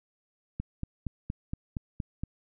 click train, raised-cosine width 5 ms, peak -20 dBFS, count 8, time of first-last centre 0.6-2.236 s, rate 4.28 Hz, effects none

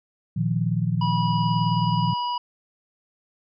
sine chord, Bb suspended fourth, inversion none, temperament equal, 116.54 / 155.56 / 174.61 Hz, Bb2 / Eb3 / F3, 0 / 0 / 0 cents, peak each -25 dBFS, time 0.36-2.14 s, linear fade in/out 10 ms
harmonic tone, 974 Hz, B5, 24 cents flat, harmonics 1 / 3 / 5, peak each -24 / -34 / -38 dBFS, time 1.01-2.38 s, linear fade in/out 5 ms
effects none

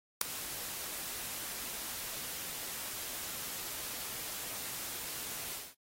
white noise with ADSR envelope, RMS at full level -22 dBFS, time 0.21-5.75 s, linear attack 4 ms, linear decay 3 ms, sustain -19 dB, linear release 210 ms, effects AAC 48 kbps

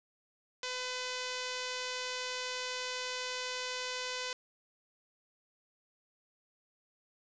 5% pulse tone, 504 Hz, B4, 35 cents sharp, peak -24 dBFS, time 0.63-4.33 s, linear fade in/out 2 ms, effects resampled to 16000 Hz + 9-bit

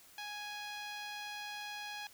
10% pulse tone with low-pass filter, 830.6 Hz, G#5, in tune, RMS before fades -44 dBFS, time 0.18-2.07 s, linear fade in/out 2 ms, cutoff 7200 Hz, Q 0.52, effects white hiss -60 dBFS RMS until 2.13 s

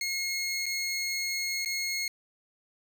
20% pulse tone with dropouts, 2161 Hz, C#7, 45 cents flat, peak -24 dBFS, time 0.01-2.08 s, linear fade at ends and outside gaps 2 ms, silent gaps 0.658-0.663 / 1.649-1.658 s, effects 11-bit

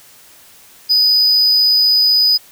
triangle tone, 4978 Hz, D#8, in tune, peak -8 dBFS, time 0.89-2.38 s, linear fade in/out 20 ms, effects white hiss -44 dBFS RMS until 2.51 s

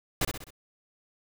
pink noise with echo, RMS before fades -26 dBFS, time 0.21-0.25 s, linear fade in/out 5 ms, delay 64 ms, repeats 4, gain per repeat -6 dB, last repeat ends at 0.506 s, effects none

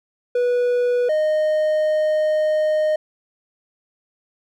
triangle tone pair in turn, 489.4 / 616.6 Hz, B4 / D#5, -16 / -16 cents, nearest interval major third, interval 400 cents, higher second, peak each -14 dBFS, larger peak neither, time 0.35-1.09 / 1.09-2.96 s, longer second, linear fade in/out 5 ms, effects none

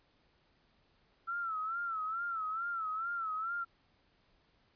sine tone with vibrato, 1331 Hz, E6, 16 cents sharp, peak -34 dBFS, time 1.27-3.65 s, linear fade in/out 20 ms, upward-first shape sine, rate 2.3 Hz, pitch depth 95 cents each way, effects pink hiss -71 dBFS RMS until 4.75 s + resampled to 11025 Hz

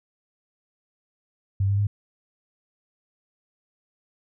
sine tone with pitch steps, 97.8 / 100.03 / 102.31 Hz, G2 / G2 / G#2, -4 / +36 / -25 cents, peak -19 dBFS, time 1.6-1.87 s, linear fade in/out 5 ms, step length 90 ms, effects none

